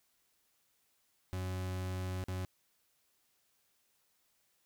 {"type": "tone with dropouts", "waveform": "40% pulse", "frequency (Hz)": 92.5, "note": "F#2", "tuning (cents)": 0, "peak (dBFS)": -35, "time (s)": [1.33, 2.45], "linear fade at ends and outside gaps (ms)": 0, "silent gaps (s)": [2.239, 2.284], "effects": ["white hiss -75 dBFS RMS until 4.65 s"]}